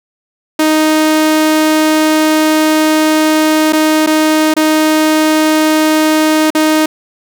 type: tone with dropouts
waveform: sawtooth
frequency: 311.1 Hz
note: D#4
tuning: in tune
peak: -4 dBFS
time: 0.59-6.86 s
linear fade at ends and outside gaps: 5 ms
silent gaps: 3.725-3.731 / 4.064-4.071 / 4.54-4.565 / 6.504-6.549 s
effects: none